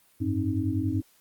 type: tone cluster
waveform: sine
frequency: 94.6 / 105 / 265.9 / 311.1 Hz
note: F#2 / G#2 / C4 / D#4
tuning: +39 / +19 / +28 / 0 cents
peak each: -30 dBFS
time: 0.2-1.02 s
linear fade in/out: 20 ms
effects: white hiss -62 dBFS RMS until 1.2 s + Opus 32 kbps